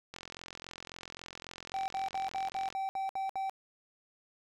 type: click train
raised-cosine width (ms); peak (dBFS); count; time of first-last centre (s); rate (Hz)
0.2; -26; 114; 0.14-2.726; 43.7
type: tone bursts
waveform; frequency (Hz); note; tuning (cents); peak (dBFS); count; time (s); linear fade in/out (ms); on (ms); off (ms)
triangle; 773; G5; -24; -30; 9; 1.74-3.496; 0; 140; 62
effects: none